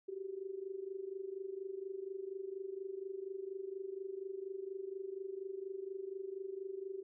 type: tone with amplitude modulation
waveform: sine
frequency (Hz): 386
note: G4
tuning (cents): -27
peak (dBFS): -37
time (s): 0.08-7.03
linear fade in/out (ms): 10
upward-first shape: sine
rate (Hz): 24.2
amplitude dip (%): 80
effects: none